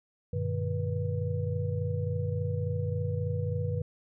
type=tone cluster; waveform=sine; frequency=97 / 120.5 / 152.1 / 486.7 Hz; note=G2 / B2 / D#3 / B4; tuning=-18 / -42 / -39 / -25 cents; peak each=-31 / -35 / -34 / -36 dBFS; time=0.33-3.82 s; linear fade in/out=5 ms; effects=none